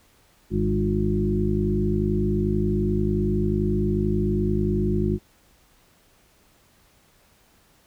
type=harmonic tone with a mistuned harmonic; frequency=51.3 Hz; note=G#1; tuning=21 cents flat; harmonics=1 / 2 / 3 / 4 / 6 / 7; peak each=-27 / -27 / -29 / -25 / -31 / -26 dBFS; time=0.5-5.19 s; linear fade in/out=50 ms; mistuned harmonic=3; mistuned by=+22 cents; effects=pink hiss -59 dBFS RMS until 7.86 s